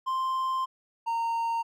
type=tone pair in turn; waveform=triangle; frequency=1046.5 / 921.4 Hz; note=C6 / A#5; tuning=0 / -20 cents; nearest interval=major second; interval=220 cents; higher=first; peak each=-24 dBFS; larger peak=neither; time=0.06-0.66 / 1.06-1.63 s; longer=first; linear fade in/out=20 ms; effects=none